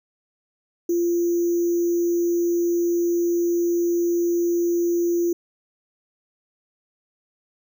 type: tone with sample-and-hold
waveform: sine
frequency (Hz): 344.7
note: F4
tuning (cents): -23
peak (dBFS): -18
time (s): 0.89-5.33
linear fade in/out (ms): 5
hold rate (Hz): 6300
effects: none